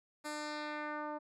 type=tone with low-pass filter sweep; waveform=10% pulse; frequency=300 Hz; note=D4; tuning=37 cents sharp; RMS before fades=-41 dBFS; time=0.24-1.19 s; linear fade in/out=20 ms; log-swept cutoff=11000 to 820 Hz; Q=1.4; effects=none